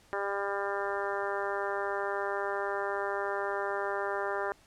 harmonic tone, 199.6 Hz, G3, 32 cents sharp, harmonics 2 / 3 / 4 / 5 / 6 / 7 / 8 / 9, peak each -35 / -37 / -38 / -39 / -40 / -40 / -41 / -42 dBFS, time 0.13-4.52 s, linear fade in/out 0 ms, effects pink hiss -61 dBFS RMS until 4.66 s + low-pass 10000 Hz 12 dB/octave

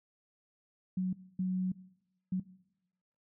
sine tone bursts at uneven times, 185 Hz, F#3, in tune, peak -29 dBFS, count 3, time 0.97-1.13 / 1.39-1.72 / 2.32-2.4 s, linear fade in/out 5 ms, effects noise-tail reverb RT60 0.9 s tail -20 dB re dry

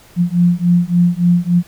sine beating tone pair, 173.3 / 176.8 Hz, F3 / F3, -13 / +22 cents, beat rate 3.5 Hz, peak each -13 dBFS, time 0.16-1.63 s, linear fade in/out 50 ms, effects pink hiss -45 dBFS RMS until 1.67 s

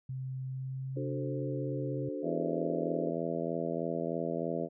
sine tone with pitch glide, 130.81 to 134.49 Hz, C3 to C3, 0 to +48 cents, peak -35 dBFS, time 0.09-2.09 s, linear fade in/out 5 ms, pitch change +48 cents, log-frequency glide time 0.47-1.33 s
sine chord, D dominant seventh, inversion none, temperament equal, 293.7 / 370 / 440 / 523.3 Hz, D4 / F#4 / A4 / C5, 0 / 0 / 0 / 0 cents, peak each -38 / -41 / -41 / -40 dBFS, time 0.96-3.11 s, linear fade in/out 10 ms
harmonic tone, 83.2 Hz, E2, 17 cents sharp, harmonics 2 / 3 / 4 / 5 / 6 / 7 / 8, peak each -39 / -39 / -39 / -39 / -39 / -39 / -39 dBFS, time 2.22-4.69 s, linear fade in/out 50 ms
effects none

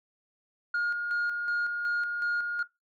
sine tone with tremolo, 1425 Hz, F6, 34 cents sharp, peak -23 dBFS, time 0.74-2.63 s, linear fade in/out 5 ms, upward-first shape square, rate 2.7 Hz, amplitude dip 45%, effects noise-tail reverb RT60 0.2 s tail -21 dB re dry + tanh soft clip ceiling -24 dBFS

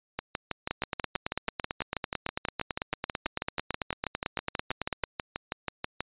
two click trains, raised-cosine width 0.3 ms, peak -13 / -14 dBFS, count 40 / 37, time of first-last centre 0.71-5.039 / 0.19-6.006 s, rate 9.01 / 6.19 Hz, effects resampled to 8000 Hz

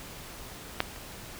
clicks, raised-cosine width 0.3 ms, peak -8 / -29 dBFS, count 2, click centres 0.804 / 0.962 s, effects pink hiss -44 dBFS RMS until 1.39 s

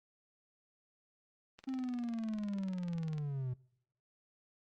click train, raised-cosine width 0.2 ms, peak -34 dBFS, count 33, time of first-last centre 1.59-3.182 s, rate 20.1 Hz
triangle linear sweep, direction down, 266.3 to 123.1 Hz, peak -33 dBFS, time 1.67-3.54 s, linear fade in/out 10 ms
effects noise-tail reverb RT60 0.8 s tail -25 dB re dry + Opus 32 kbps

